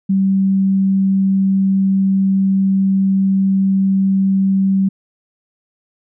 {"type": "tone", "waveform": "sine", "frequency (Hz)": 193.2, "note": "G3", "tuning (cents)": -25, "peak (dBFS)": -11, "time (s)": [0.09, 4.89], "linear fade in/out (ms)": 10, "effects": []}